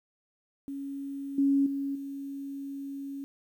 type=tone with level steps; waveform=sine; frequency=277.2 Hz; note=C#4; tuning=in tune; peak=-34 / -21 / -29 / -35 dBFS; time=0.68-3.24 s; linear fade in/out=0 ms; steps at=1.38 / 1.66 / 1.95 s; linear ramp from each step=5 ms; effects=10-bit